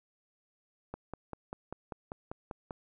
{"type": "click train", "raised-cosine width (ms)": 1, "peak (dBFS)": -25, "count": 10, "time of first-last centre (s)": [0.94, 2.708], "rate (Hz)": 5.09, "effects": []}